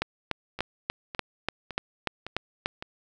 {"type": "two click trains", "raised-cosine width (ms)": 0.3, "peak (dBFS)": [-10, -20], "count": [10, 5], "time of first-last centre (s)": [[0.02, 2.659], [0.59, 2.825]], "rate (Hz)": [3.41, 1.79], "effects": []}